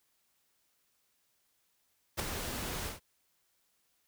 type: noise with ADSR envelope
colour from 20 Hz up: pink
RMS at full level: -30 dBFS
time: 2.17-3 s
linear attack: 27 ms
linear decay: 7 ms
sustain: -8 dB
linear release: 140 ms
effects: white hiss -75 dBFS RMS until 4.07 s